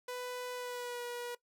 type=tone with pitch glide; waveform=sawtooth; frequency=496.8 to 483.2 Hz; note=B4 to B4; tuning=+10 to -38 cents; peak=-35 dBFS; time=0.08-1.35 s; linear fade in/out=5 ms; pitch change=-48 cents; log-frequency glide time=0.54-1.03 s; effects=noise-tail reverb RT60 0.1 s tail -19 dB re dry